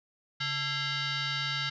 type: tone with frequency modulation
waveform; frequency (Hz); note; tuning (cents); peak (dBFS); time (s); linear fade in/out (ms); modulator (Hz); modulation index
sine; 883; A5; +6; -29; 0.4-1.7; 10; 743; 5.2
effects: none